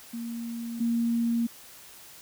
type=tone pair in turn; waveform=sine; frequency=233.1 / 233.1 Hz; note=A#3 / A#3; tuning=0 / 0 cents; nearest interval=unison; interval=0 cents; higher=neither; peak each=-32 / -23 dBFS; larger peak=second; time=0.13-0.8 / 0.8-1.47 s; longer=neither; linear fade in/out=10 ms; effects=white hiss -49 dBFS RMS until 2.21 s